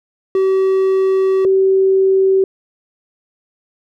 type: tone pair in turn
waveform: triangle / sine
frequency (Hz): 382 / 383.6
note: G4 / G4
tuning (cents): -45 / -37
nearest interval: unison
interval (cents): 8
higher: second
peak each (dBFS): -9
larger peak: neither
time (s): 0.35-1.45 / 1.45-2.44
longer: first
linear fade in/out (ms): 2
effects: none